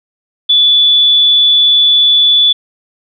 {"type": "tone", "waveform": "sine", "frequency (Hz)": 3457, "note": "A7", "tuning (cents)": -31, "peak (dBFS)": -5, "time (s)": [0.49, 2.53], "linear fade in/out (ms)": 10, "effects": []}